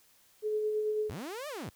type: tone with tremolo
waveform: sine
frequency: 427.2 Hz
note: G#4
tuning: 49 cents sharp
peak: -27 dBFS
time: 0.42-1.11 s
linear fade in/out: 50 ms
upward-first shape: sine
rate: 9.1 Hz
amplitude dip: 30%
type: linear two-way sweep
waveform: sawtooth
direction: up then down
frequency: 61.1 to 622.3 to 61.1 Hz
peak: -34 dBFS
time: 1.09-1.7 s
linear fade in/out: 10 ms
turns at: 1.48 s
effects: white hiss -64 dBFS RMS until 1.75 s